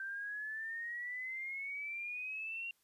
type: exponential sweep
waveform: sine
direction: up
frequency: 1560 to 2771 Hz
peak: -39 dBFS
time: 0-2.71 s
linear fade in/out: 2 ms
effects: white hiss -75 dBFS RMS until 2.83 s + resampled to 32000 Hz